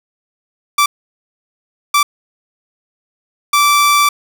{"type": "tone bursts at uneven times", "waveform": "sawtooth", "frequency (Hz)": 1165, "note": "D6", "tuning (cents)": -14, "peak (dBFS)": -5, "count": 3, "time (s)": [[0.78, 0.86], [1.94, 2.03], [3.53, 4.09]], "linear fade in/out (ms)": 5, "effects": ["7-bit"]}